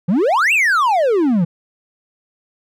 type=exponential two-way sweep; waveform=triangle; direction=up then down; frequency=159.5 to 2794 to 159.5 Hz; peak=-10 dBFS; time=0.08-1.45 s; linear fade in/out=10 ms; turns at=0.53 s; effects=none